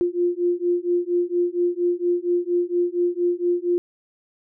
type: beating tone pair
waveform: sine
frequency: 349.2 / 353.5 Hz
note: F4 / F4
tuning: 0 / +21 cents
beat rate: 4.3 Hz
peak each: -22 dBFS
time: 0.01-3.78 s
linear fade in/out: 0 ms
effects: none